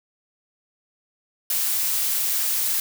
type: noise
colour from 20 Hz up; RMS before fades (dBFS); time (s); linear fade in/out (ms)
blue; -23; 1.5-2.8; 2
effects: none